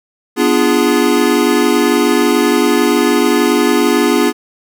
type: chord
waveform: square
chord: B diminished seventh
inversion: none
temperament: equal with one note detuned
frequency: 246.9 / 293.7 / 345 / 415.3 Hz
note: B3 / D4 / F4 / Ab4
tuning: 0 / 0 / -21 / 0 cents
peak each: -16 dBFS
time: 0.36-4.33 s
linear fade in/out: 50 ms
effects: none